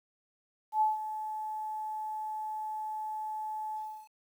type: tone with ADSR envelope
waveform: sine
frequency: 863 Hz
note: A5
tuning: 34 cents flat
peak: -22 dBFS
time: 0.72-4.09 s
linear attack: 91 ms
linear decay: 160 ms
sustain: -12 dB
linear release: 330 ms
effects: 10-bit